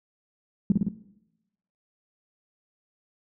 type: tone with echo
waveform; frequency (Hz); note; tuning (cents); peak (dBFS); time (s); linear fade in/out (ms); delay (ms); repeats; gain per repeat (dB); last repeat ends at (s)
sine; 196; G3; 0; -15; 0.7-0.72; 2; 55; 3; -2; 0.885
effects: noise-tail reverb RT60 0.9 s tail -17 dB re dry